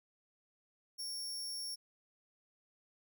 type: tone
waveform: sawtooth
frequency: 5490 Hz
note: F8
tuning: 31 cents flat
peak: -37 dBFS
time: 0.98-1.76 s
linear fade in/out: 20 ms
effects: none